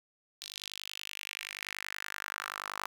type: tone with high-pass filter sweep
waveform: sawtooth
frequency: 50.5 Hz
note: G#1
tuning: 48 cents flat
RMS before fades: -42 dBFS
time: 0.41-2.87 s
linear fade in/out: 0 ms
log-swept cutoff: 3900 to 1100 Hz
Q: 2.9
effects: 10-bit